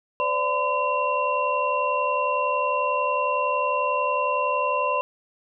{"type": "tone cluster", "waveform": "sine", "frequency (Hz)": [511, 582, 1015, 2735], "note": ["C5", "D5", "B5", "F7"], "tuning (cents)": [-41, -16, 47, -37], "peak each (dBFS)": [-29, -27, -23, -30], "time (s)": [0.2, 5.01], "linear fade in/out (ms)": 0, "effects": []}